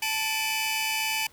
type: tone cluster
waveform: sawtooth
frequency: 878 / 2310 / 2464 / 2572 / 2988 Hz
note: A5 / D7 / D#7 / E7 / F#7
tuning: -4 / -29 / -17 / -43 / +16 cents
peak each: -28 / -28 / -31 / -31 / -29 dBFS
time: 0.02-1.27 s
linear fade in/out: 5 ms
effects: pink hiss -56 dBFS RMS until 1.32 s + high-pass 60 Hz 12 dB/octave